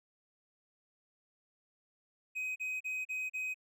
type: tone bursts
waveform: triangle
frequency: 2519 Hz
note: D#7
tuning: 21 cents sharp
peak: -33 dBFS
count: 5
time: 2.35-3.544 s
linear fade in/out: 20 ms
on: 210 ms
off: 36 ms
effects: none